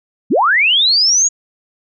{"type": "linear sweep", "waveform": "sine", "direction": "up", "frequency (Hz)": [143.5, 6810], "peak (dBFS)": -9, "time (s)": [0.3, 1.29], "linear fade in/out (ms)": 20, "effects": []}